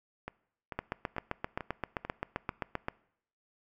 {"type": "two click trains", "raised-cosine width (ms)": 0.5, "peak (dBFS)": [-17, -23], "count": [17, 6], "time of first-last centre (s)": [[0.79, 2.884], [0.28, 2.492]], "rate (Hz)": [7.64, 2.26], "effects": ["noise-tail reverb RT60 0.7 s tail -22 dB re dry"]}